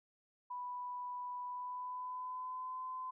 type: tone with pitch glide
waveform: sine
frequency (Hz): 987.8 to 1023.2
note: B5 to C6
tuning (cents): 0 to -39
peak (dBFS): -40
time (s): 0.5-3.11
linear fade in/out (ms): 10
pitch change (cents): +61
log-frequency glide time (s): 1.45-2.83
effects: none